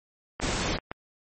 click train, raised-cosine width 0.5 ms, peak -17 dBFS, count 5, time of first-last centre 0.4-0.915 s, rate 7.77 Hz
pink noise, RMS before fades -28 dBFS, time 0.41-0.78 s, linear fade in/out 20 ms
effects MP3 32 kbps

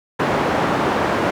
white band-pass noise, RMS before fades -19 dBFS, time 0.19-1.31 s, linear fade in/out 10 ms, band 110 to 1000 Hz, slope 12 dB/octave, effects none

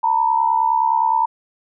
sine tone pair together, 899 / 968.7 Hz, A5 / B5, +37 / -34 cents, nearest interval minor second, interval 129 cents, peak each -16 / -18 dBFS, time 0.03-1.26 s, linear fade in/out 10 ms, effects none

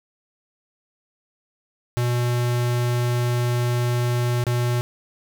square tone with dropouts, 121.5 Hz, B2, 28 cents flat, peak -20 dBFS, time 1.97-4.81 s, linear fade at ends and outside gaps 0 ms, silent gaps 4.439-4.467 s, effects none

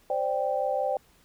sine chord, C suspended second, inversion none, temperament just, 523.3 / 588.7 / 784.9 Hz, C5 / D5 / G5, 0 / +4 / +2 cents, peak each -29 dBFS, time 0.1-0.97 s, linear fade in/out 2 ms, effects pink hiss -61 dBFS RMS until 1.24 s

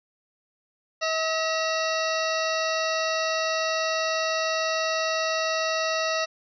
harmonic tone with a mistuned harmonic, 641 Hz, E5, 49 cents flat, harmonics 1 / 2 / 3 / 4 / 6 / 7 / 8 / 9, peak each -27 / -30 / -32 / -33 / -35 / -35 / -36 / -37 dBFS, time 1.01-6.26 s, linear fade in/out 20 ms, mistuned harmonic 4, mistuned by +100 cents, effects none

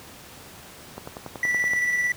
click train, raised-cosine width 1 ms, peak -20 dBFS, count 9, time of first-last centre 0.98-1.735 s, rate 10.6 Hz
triangle tone with tremolo, 1963 Hz, B6, 11 cents flat, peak -18 dBFS, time 1.43-2.12 s, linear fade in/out 2 ms, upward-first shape square, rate 18 Hz, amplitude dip 30%
effects pink hiss -44 dBFS RMS until 2.16 s + high-pass 80 Hz 12 dB/octave

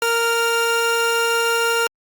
30% pulse tone pair together, 463.2 / 1396.1 Hz, A#4 / F6, -11 / -1 cents, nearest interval octave + perfect fifth, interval 1910 cents, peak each -17 dBFS, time 0.02-1.87 s, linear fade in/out 2 ms, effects Opus 48 kbps

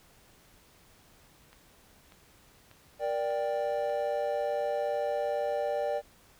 click train, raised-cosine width 0.3 ms, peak -37 dBFS, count 5, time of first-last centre 1.53-3.897 s, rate 1.69 Hz
triangle chord, G minor, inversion first, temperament just, 470.4 / 588 / 784 Hz, Bb4 / D5 / G5, +16 / +2 / 0 cents, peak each -33 / -28 / -33 dBFS, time 2.99-6.02 s, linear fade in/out 50 ms
effects pink hiss -60 dBFS RMS until 6.39 s

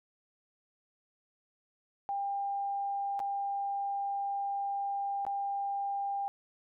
sine tone with dropouts, 798 Hz, G5, 31 cents sharp, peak -31 dBFS, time 2.09-6.28 s, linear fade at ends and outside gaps 0 ms, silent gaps 3.193-3.201 / 5.251-5.266 s, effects none

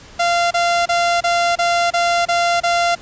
sawtooth tone bursts, 691 Hz, F5, 19 cents flat, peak -10 dBFS, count 8, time 0.19-2.953 s, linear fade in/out 10 ms, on 320 ms, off 29 ms, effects pink hiss -41 dBFS RMS until 3.01 s + resampled to 16000 Hz

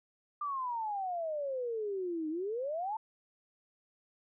sine exponential two-way sweep, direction down then up, 1200 to 304.1 to 909 Hz, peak -33 dBFS, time 0.41-2.97 s, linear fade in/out 5 ms, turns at 2.29 s, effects none

